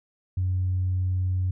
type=tone; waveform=sine; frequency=92.1 Hz; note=F#2; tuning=7 cents flat; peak=-21 dBFS; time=0.37-1.51 s; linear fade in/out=5 ms; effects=tanh soft clip ceiling -18 dBFS